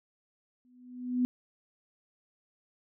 sine tone with exponential growth, 248.9 Hz, B3, 14 cents sharp, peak -22 dBFS, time 0.65-1.25 s, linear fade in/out 0 ms, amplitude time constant 130 ms, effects none

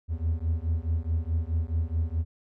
triangle beating tone pair, 79.1 / 83.8 Hz, D#2 / E2, +29 / +29 cents, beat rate 4.7 Hz, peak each -26 dBFS, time 0.08-2.25 s, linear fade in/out 50 ms, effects none

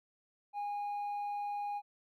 triangle tone with hard clipping, 820 Hz, G#5, 22 cents flat, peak -34 dBFS, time 0.53-1.82 s, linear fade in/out 50 ms, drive 1 dB, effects none

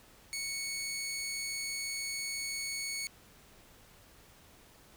15% pulse tone, 2217 Hz, C#7, in tune, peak -29 dBFS, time 0.33-3.07 s, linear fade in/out 0 ms, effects pink hiss -59 dBFS RMS until 4.96 s

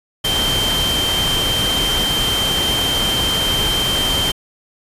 sine tone in noise, 3136 Hz, G7, in tune, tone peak -17 dBFS, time 0.24-4.32 s, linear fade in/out 10 ms, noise pink, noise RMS -21 dBFS, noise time 0.24-4.32 s, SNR +1 dB, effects resampled to 32000 Hz

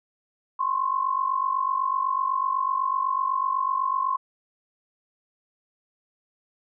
sine tone pair together, 1037 / 1085 Hz, C6 / C#6, -16 / -37 cents, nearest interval minor second, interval 79 cents, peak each -25 dBFS, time 0.59-4.17 s, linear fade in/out 10 ms, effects none

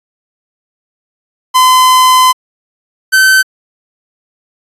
45% pulse tone pair in turn, 1022 / 1536.1 Hz, C6 / G6, -41 / -36 cents, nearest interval perfect fifth, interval 705 cents, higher second, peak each -4 dBFS, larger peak neither, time 1.54-2.33 / 3.12-3.43 s, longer first, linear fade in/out 20 ms, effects resampled to 32000 Hz

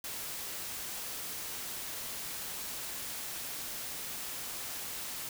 white noise, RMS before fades -40 dBFS, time 0.04-5.29 s, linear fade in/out 2 ms, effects none

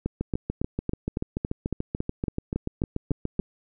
two click trains, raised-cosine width 3 ms, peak -13 / -14 dBFS, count 13 / 23, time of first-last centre 0.06-3.393 / 0.21-3.398 s, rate 3.6 / 6.9 Hz, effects none

